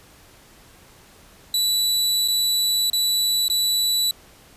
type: tone with dropouts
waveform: sawtooth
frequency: 3951 Hz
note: B7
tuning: in tune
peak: -15 dBFS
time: 1.54-4.11 s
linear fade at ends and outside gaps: 2 ms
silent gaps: 2.278-2.283 / 2.9-2.931 / 3.482-3.499 s
effects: pink hiss -50 dBFS RMS until 4.56 s + resampled to 32000 Hz